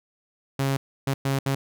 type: tone bursts at uneven times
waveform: sawtooth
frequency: 136.5 Hz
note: C#3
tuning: 26 cents flat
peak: -18 dBFS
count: 4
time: 0.59-0.77 / 1.07-1.14 / 1.25-1.39 / 1.46-1.55 s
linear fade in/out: 5 ms
effects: none